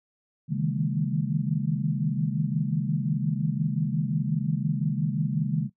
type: tone cluster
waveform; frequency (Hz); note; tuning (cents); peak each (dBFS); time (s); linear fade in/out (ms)
sine; 136 / 154.2 / 159.9 / 202.6 / 227.5; C#3 / D#3 / D#3 / G#3 / A#3; -33 / -15 / +48 / -43 / -42; -29 / -29 / -29 / -31 / -34; 0.48-5.7; 50
effects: noise-tail reverb RT60 0.1 s tail -18 dB re dry